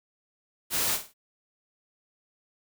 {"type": "noise with echo", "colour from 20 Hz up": "white", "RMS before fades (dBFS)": -27, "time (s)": [0.7, 0.99], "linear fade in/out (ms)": 50, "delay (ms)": 50, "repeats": 3, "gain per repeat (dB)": -10, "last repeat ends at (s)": 1.14, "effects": []}